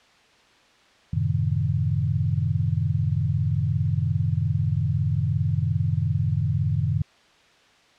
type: chord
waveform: sine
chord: F# diminished seventh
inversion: none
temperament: equal with one note detuned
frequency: 92.5 / 110 / 133.1 / 155.56 Hz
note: F#2 / A2 / C3 / Eb3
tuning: 0 / 0 / +30 / 0 cents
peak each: -26 dBFS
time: 1.13-7.02 s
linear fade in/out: 5 ms
effects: white hiss -56 dBFS RMS until 7.98 s + low-pass 4000 Hz 12 dB/octave